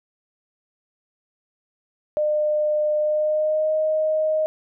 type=tone with pitch glide; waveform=sine; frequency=604 to 623.1 Hz; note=D5 to D#5; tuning=+48 to +2 cents; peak=-18 dBFS; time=2.17-4.46 s; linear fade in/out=0 ms; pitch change=+54 cents; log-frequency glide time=2.98-3.73 s; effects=none